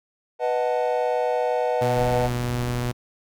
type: chord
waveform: triangle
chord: B dominant seventh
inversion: none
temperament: equal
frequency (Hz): 493.9 / 622.3 / 740 / 880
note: B4 / D#5 / F#5 / A5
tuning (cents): 0 / 0 / 0 / 0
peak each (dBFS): -22 / -24 / -25 / -28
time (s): 0.39-2.3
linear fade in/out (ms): 50
type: tone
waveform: sawtooth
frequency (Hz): 122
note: B2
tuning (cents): -21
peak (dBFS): -20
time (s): 1.81-2.92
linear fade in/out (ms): 10
type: noise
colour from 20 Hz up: brown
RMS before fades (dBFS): -34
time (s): 1.95-2.93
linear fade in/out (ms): 20
effects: none